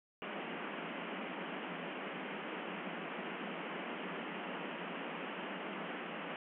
pink band-pass noise, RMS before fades -43 dBFS, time 0.22-6.36 s, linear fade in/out 0 ms, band 170 to 3100 Hz, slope 96 dB/octave, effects none

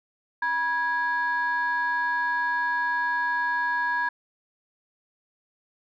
sine tone pair together, 968.9 / 1657 Hz, B5 / G#6, -33 / -4 cents, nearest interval major sixth, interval 929 cents, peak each -25 / -24 dBFS, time 0.42-4.09 s, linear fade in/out 5 ms, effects tanh soft clip ceiling -18 dBFS

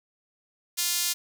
sawtooth tone with high-pass filter, 350 Hz, F4, 4 cents sharp, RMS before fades -27 dBFS, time 0.77-1.14 s, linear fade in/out 20 ms, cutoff 5000 Hz, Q 0.8, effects none

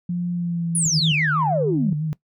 sine tone with pitch glide, 175.6 to 161.96 Hz, F3 to E3, +10 to -30 cents, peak -21 dBFS, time 0.09-1.12 s, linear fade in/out 5 ms, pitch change -140 cents, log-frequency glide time 0.32-0.99 s
sine exponential sweep, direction down, 10450 to 168.9 Hz, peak -18 dBFS, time 0.75-1.93 s, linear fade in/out 2 ms
sine tone with vibrato, 153.9 Hz, D#3, 19 cents flat, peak -21 dBFS, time 0.86-2.13 s, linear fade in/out 0 ms, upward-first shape sine, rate 6.1 Hz, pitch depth 56 cents each way
effects noise-tail reverb RT60 0.1 s tail -20 dB re dry + tanh soft clip ceiling -9 dBFS

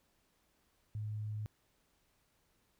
sine tone, 106.5 Hz, G#2, 44 cents sharp, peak -37 dBFS, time 0.95-1.46 s, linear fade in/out 0 ms, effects pink hiss -75 dBFS RMS until 2.79 s

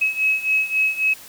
sine beating tone pair, 2563 / 2566.7 Hz, E7 / E7, -49 / -47 cents, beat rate 3.7 Hz, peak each -22 / -19 dBFS, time 0.01-1.14 s, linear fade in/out 10 ms, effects white hiss -42 dBFS RMS until 1.28 s

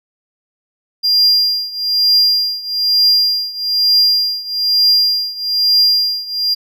triangle tone with tremolo, 4800 Hz, D8, 37 cents sharp, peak -6 dBFS, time 1.03-6.55 s, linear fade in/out 20 ms, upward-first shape triangle, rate 1.1 Hz, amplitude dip 90%, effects none

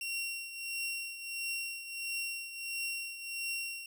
sawtooth tone with tremolo, 2741 Hz, F7, 33 cents flat, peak -30 dBFS, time 0.01-3.86 s, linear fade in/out 2 ms, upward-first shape triangle, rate 1.5 Hz, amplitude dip 70%, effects none

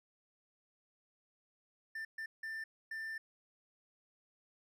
triangle tone bursts at uneven times, 1784 Hz, A6, 23 cents sharp, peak -38 dBFS, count 4, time 1.95-2.05 / 2.18-2.26 / 2.43-2.64 / 2.91-3.18 s, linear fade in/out 5 ms, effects none

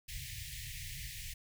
pink band-stop noise, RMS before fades -44 dBFS, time 0.08-1.34 s, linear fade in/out 10 ms, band 150 to 1800 Hz, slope 96 dB/octave, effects none

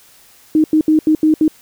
sine tone bursts at uneven times, 311.1 Hz, D#4, in tune, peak -8 dBFS, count 6, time 0.55-0.64 / 0.73-0.81 / 0.88-0.99 / 1.07-1.15 / 1.23-1.34 / 1.41-1.48 s, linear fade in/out 2 ms, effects white hiss -47 dBFS RMS until 1.61 s

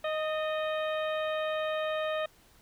harmonic tone with a mistuned harmonic, 622.3 Hz, D#5, in tune, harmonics 1 / 2 / 3 / 4 / 5 / 6, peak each -30 / -37 / -40 / -43 / -45 / -46 dBFS, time 0.04-2.26 s, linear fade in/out 5 ms, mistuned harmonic 3, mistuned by -37 cents, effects pink hiss -61 dBFS RMS until 2.61 s

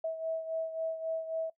sine beating tone pair, 647 / 650.7 Hz, E5 / E5, -32 / -23 cents, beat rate 3.7 Hz, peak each -33 / -39 dBFS, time 0.04-1.5 s, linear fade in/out 5 ms, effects noise-tail reverb RT60 0.1 s tail -19 dB re dry

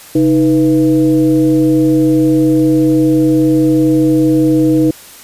sine tone with frequency modulation, 313.4 Hz, D#4, 13 cents sharp, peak -7 dBFS, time 0.15-4.91 s, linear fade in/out 5 ms, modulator 178 Hz, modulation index 0.69, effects white hiss -36 dBFS RMS until 5.23 s + resampled to 32000 Hz

